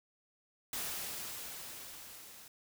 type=noise with level ramp; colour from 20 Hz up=white; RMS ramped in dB=-38 to -54 dBFS; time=0.73-2.48 s; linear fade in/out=2 ms; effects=none

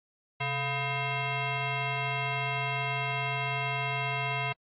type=tone with frequency modulation; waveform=sine; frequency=998 Hz; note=B5; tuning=18 cents sharp; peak=-28 dBFS; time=0.4-4.53 s; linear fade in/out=10 ms; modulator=565 Hz; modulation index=3.4; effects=AAC 32 kbps

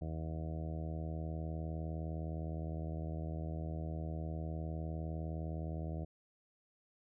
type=harmonic tone; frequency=79.7 Hz; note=D#2; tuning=42 cents sharp; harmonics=1 / 2 / 3 / 4 / 5 / 6 / 7 / 8 / 9; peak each=-40 / -42 / -53 / -49 / -55 / -55 / -54 / -52 / -55 dBFS; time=0.01-6.05 s; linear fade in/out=10 ms; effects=none

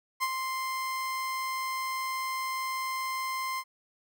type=tone with ADSR envelope; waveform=30% pulse; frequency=1046.5 Hz; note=C6; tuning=in tune; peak=-22 dBFS; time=0.2-3.64 s; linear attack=30 ms; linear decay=45 ms; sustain=-6 dB; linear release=56 ms; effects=none

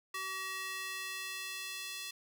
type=tone with high-pass filter sweep; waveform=square; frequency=380 Hz; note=F#4; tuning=46 cents sharp; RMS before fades=-41 dBFS; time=0.14-2.11 s; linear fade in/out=5 ms; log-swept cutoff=1400 to 3100 Hz; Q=1.3; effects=none

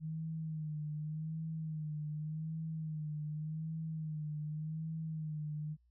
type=tone with vibrato; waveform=sine; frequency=155.56 Hz; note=D#3; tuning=in tune; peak=-37 dBFS; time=0-5.77 s; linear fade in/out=50 ms; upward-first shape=sine; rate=0.86 Hz; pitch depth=54 cents each way; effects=added 60 Hz sine -67 dBFS peak until 5.9 s

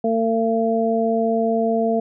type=harmonic tone; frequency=226.3 Hz; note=A3; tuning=49 cents sharp; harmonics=1 / 2 / 3; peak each=-21 / -21 / -21 dBFS; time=0.04-2 s; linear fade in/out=5 ms; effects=none

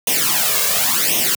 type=noise with flanger; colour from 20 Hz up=white; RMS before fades=-17 dBFS; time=0.07-1.35 s; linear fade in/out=2 ms; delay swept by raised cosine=0.33 to 1.83 ms; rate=0.92 Hz; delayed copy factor=+0.8; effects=high-pass 150 Hz 12 dB/octave

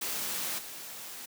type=noise with level steps; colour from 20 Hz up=white; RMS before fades=-34 / -43 dBFS; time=0.01-1.26 s; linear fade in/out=10 ms; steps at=0.58 s; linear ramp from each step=10 ms; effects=high-pass 150 Hz 12 dB/octave

